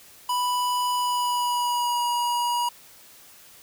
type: tone with pitch glide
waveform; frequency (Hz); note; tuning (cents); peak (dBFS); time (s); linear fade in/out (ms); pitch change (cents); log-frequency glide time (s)
square; 987.8 to 961.3; B5 to B5; 0 to -47; -23; 0.29-2.69; 5; -47; 0.94-2.04
effects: white hiss -50 dBFS RMS until 3.62 s